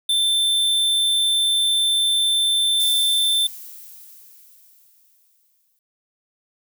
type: tone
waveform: square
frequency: 3551 Hz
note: A7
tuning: 15 cents sharp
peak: -17 dBFS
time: 0.09-3.47 s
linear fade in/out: 5 ms
type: noise with exponential decay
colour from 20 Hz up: violet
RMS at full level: -27 dBFS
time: 2.8-5.79 s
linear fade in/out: 1 ms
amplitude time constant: 650 ms
effects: none